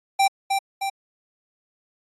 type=tone with echo; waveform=square; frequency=784 Hz; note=G5; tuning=in tune; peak=-16 dBFS; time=0.19-0.28 s; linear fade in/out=10 ms; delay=310 ms; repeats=2; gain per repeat=-4 dB; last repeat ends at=0.9 s; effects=AAC 32 kbps